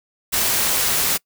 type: noise with amplitude modulation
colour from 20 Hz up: white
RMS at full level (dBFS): -17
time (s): 0.32-1.18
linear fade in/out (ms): 20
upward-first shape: sine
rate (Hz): 276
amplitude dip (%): 50
effects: noise-tail reverb RT60 0.1 s tail -25 dB re dry